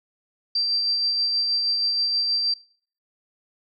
sine tone with tremolo, 4699 Hz, D8, in tune, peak -19 dBFS, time 0.55-2.54 s, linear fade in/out 5 ms, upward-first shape sine, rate 6.3 Hz, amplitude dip 30%, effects noise-tail reverb RT60 0.5 s tail -22 dB re dry

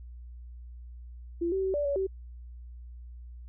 sine tone with pitch steps, 341.2 / 383.9 / 381 / 582 / 565 / 383.9 Hz, F4 / G4 / G4 / D5 / C#5 / G4, -40 / -36 / -49 / -16 / +33 / -36 cents, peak -26 dBFS, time 1.41-2.07 s, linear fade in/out 10 ms, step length 110 ms, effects added 60 Hz sine -42 dBFS peak until 3.48 s

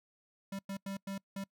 square tone bursts at uneven times, 196 Hz, G3, in tune, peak -38 dBFS, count 5, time 0.52-0.59 / 0.69-0.77 / 0.86-0.97 / 1.07-1.18 / 1.36-1.44 s, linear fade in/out 5 ms, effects noise-tail reverb RT60 0.1 s tail -25 dB re dry

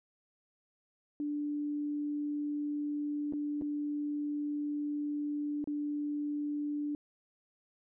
sine tone with dropouts, 293.7 Hz, D4, in tune, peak -32 dBFS, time 1.2-6.95 s, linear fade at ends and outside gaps 1 ms, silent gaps 3.325-3.335 / 3.613-3.62 / 5.642-5.674 s, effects none

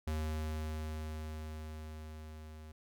square tone with level ramp, 77.78 Hz, D#2, in tune, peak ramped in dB -34 to -49 dBFS, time 0.07-2.72 s, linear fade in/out 5 ms, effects none

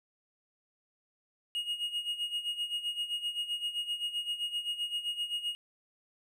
triangle tone with tremolo, 2872 Hz, F7, 48 cents sharp, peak -28 dBFS, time 1.55-5.55 s, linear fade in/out 0 ms, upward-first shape sine, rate 7.7 Hz, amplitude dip 75%, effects none

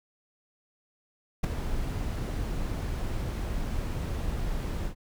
brown noise with ADSR envelope, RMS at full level -20 dBFS, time 1.43-4.95 s, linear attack 13 ms, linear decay 5 ms, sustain -11 dB, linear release 93 ms, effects none

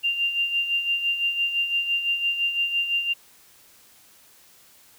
sine tone with tremolo, 2787 Hz, F7, 4 cents flat, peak -19 dBFS, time 0.03-3.14 s, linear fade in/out 20 ms, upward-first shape sine, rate 5.9 Hz, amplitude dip 60%, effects white hiss -54 dBFS RMS until 4.98 s

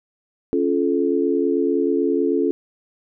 sine chord, Db augmented, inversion none, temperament just, 277.2 / 346.5 / 433.1 Hz, Db4 / F4 / A4, 0 / -14 / -27 cents, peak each -21 dBFS, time 0.53-2.51 s, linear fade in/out 0 ms, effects none

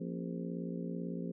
harmonic tone with a mistuned harmonic, 58 Hz, A#1, 8 cents flat, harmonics 3 / 4 / 5 / 6 / 7 / 8 / 9, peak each -39 / -43 / -44 / -51 / -46 / -52 / -50 dBFS, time 0-1.32 s, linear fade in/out 10 ms, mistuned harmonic 5, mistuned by -96 cents, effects none

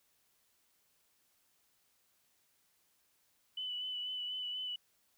sine tone with vibrato, 2988 Hz, F#7, 16 cents sharp, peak -37 dBFS, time 3.57-4.76 s, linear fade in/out 5 ms, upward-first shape sine, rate 4.1 Hz, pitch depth 23 cents each way, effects white hiss -74 dBFS RMS until 5.17 s

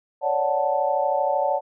sine chord, D major seventh, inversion third, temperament equal, 554.4 / 587.3 / 740 / 880 Hz, C#5 / D5 / F#5 / A5, 0 / 0 / 0 / 0 cents, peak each -25 dBFS, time 0.21-1.61 s, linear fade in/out 50 ms, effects none

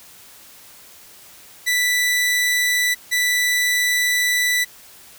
sawtooth tone pair in turn, 1975.5 / 1975.5 Hz, B6 / B6, 0 / 0 cents, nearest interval unison, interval 0 cents, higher neither, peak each -13 dBFS, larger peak neither, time 1.66-2.95 / 3.11-4.65 s, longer second, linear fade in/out 20 ms, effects white hiss -45 dBFS RMS until 5.18 s

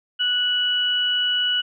sine tone pair together, 1476.3 / 2944 Hz, F#6 / F#7, -4 / -9 cents, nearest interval octave, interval 1195 cents, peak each -26 / -19 dBFS, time 0.19-1.62 s, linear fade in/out 20 ms, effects none

